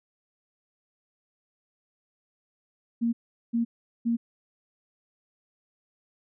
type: tone bursts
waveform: sine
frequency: 233.1 Hz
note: A#3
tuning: in tune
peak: -22 dBFS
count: 3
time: 3.01-4.17 s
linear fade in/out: 20 ms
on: 120 ms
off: 400 ms
effects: none